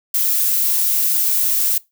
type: noise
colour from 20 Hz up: violet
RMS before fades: -17 dBFS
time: 0.14-1.78 s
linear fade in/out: 5 ms
effects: noise-tail reverb RT60 0.2 s tail -21 dB re dry